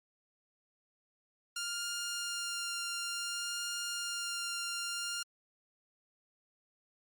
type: tone with vibrato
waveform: 10% pulse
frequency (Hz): 1400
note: F6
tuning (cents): +4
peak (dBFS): -27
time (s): 1.56-5.23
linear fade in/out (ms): 5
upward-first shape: sine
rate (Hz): 0.57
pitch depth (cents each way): 9
effects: Opus 48 kbps